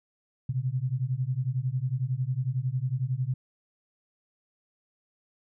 sine beating tone pair, 123.2 / 134.2 Hz, B2 / C3, -4 / +44 cents, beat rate 11 Hz, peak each -29 dBFS, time 0.49-3.34 s, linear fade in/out 5 ms, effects none

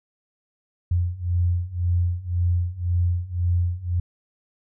sine beating tone pair, 86.8 / 88.7 Hz, F2 / F2, -10 / +27 cents, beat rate 1.9 Hz, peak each -24 / -22 dBFS, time 0.91-4 s, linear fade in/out 5 ms, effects none

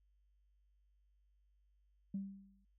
sine tone with exponential decay, 196 Hz, G3, in tune, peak -35 dBFS, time 2.14-2.65 s, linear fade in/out 5 ms, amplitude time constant 110 ms, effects tanh soft clip ceiling -31 dBFS + added 50 Hz sine -70 dBFS peak until 2.78 s

